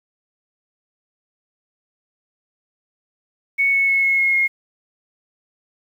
sine tone with pitch steps, 2217 / 2203 / 2189 / 2175 / 2161 / 2148 Hz, C#7 / C#7 / C#7 / C#7 / C#7 / C7, 0 / -11 / -22 / -33 / -45 / +45 cents, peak -14 dBFS, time 3.58-4.48 s, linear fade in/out 20 ms, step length 150 ms, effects 8-bit

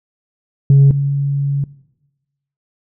sine tone pair in turn, 138.59 / 140.44 Hz, C#3 / C#3, 0 / +23 cents, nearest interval unison, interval 23 cents, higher second, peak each -3 / -14 dBFS, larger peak first, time 0.7-0.91 / 0.91-1.64 s, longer second, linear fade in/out 2 ms, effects noise-tail reverb RT60 1.0 s tail -20 dB re dry + tanh soft clip ceiling -3 dBFS

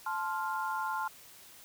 sine chord, F major, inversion first, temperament just, 873.1 / 1047.7 / 1396.9 Hz, A5 / C6 / F6, -14 / +2 / 0 cents, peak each -35 / -36 / -37 dBFS, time 0.06-1.08 s, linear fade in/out 5 ms, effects white hiss -54 dBFS RMS until 1.64 s

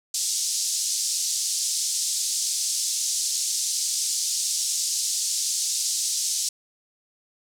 pink band-pass noise, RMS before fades -26 dBFS, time 0.14-6.49 s, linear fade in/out 5 ms, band 5000 to 8900 Hz, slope 24 dB/octave, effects none

